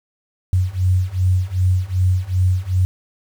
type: beating tone pair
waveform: sine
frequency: 90.7 / 93.3 Hz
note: F#2 / F#2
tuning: -34 / +15 cents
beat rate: 2.6 Hz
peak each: -18 / -17 dBFS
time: 0.53-2.85 s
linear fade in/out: 0 ms
effects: 7-bit